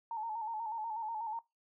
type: tone with vibrato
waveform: sine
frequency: 890 Hz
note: A5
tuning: 20 cents sharp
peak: -36 dBFS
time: 0.11-1.39 s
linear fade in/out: 2 ms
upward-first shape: square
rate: 8.2 Hz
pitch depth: 59 cents each way
effects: noise-tail reverb RT60 0.2 s tail -20 dB re dry